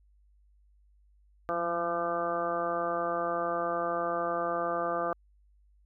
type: harmonic tone with a mistuned harmonic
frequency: 170.8 Hz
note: F3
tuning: 38 cents flat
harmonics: 1 / 2 / 3 / 4 / 5 / 6 / 7 / 8 / 9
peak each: -45 / -38 / -34 / -33 / -41 / -45 / -33 / -45 / -43 dBFS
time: 1.49-5.13 s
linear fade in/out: 0 ms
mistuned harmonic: 1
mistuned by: +60 cents
effects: added 50 Hz sine -60 dBFS peak until 5.85 s